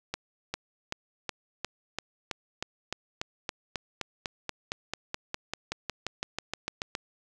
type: accelerating click train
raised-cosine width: 0.2 ms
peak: -14 dBFS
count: 29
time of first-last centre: 0.14-6.951 s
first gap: 400 ms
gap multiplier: 0.96
effects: none